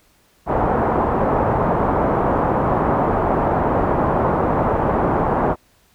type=low-pass noise; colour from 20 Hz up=white; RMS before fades=-18 dBFS; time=0.46-5.56 s; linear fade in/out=50 ms; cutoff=1000 Hz; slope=24 dB/octave; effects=pink hiss -57 dBFS RMS until 5.94 s